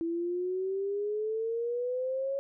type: exponential sweep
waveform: sine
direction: up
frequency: 329.6 to 554.4 Hz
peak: -29 dBFS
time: 0.01-2.39 s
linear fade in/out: 0 ms
effects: none